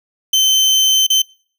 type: tone with dropouts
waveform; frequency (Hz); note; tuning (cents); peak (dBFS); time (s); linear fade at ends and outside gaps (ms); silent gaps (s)
30% pulse; 3085; G7; -28; -7; 0.33-1.22; 5; 1.067-1.101
effects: noise-tail reverb RT60 0.5 s tail -25 dB re dry